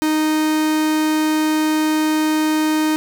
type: tone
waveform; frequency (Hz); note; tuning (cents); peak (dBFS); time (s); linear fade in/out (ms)
45% pulse; 310; D#4; -6; -15; 0.02-2.96; 0
effects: none